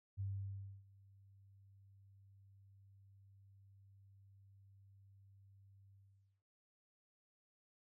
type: tone with ADSR envelope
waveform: sine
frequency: 98.2 Hz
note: G2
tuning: 4 cents sharp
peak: -38 dBFS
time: 0.17-6.43 s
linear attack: 33 ms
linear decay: 630 ms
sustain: -24 dB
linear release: 490 ms
effects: none